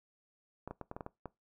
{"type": "clicks", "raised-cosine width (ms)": 1, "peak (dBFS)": -27, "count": 8, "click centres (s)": [0.676, 0.71, 0.813, 0.914, 0.965, 1.008, 1.064, 1.257], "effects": ["noise-tail reverb RT60 0.2 s tail -21 dB re dry"]}